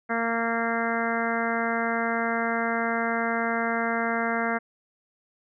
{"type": "harmonic tone", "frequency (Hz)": 230.4, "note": "A#3", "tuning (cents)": -20, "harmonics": [1, 2, 3, 4, 5, 6, 7, 8, 9], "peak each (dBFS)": [-30, -32, -30, -35, -35, -32, -32, -36, -35], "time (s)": [0.09, 4.59], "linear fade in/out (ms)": 20, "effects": []}